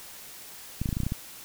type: clicks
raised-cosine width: 5 ms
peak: -16 dBFS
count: 9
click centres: 0.816 / 0.858 / 0.89 / 0.928 / 0.969 / 1.003 / 1.034 / 1.066 / 1.121 s
effects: white hiss -45 dBFS RMS until 1.44 s